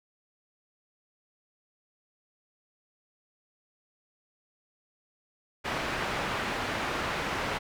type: low-pass noise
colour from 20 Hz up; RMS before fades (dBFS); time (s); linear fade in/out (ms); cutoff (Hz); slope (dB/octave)
white; -32; 5.64-7.59; 20; 1900; 12
effects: none